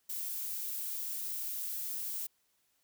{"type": "noise", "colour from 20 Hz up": "violet", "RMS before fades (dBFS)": -38, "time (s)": [0.09, 2.27], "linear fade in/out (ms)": 10, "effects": ["white hiss -75 dBFS RMS until 2.83 s"]}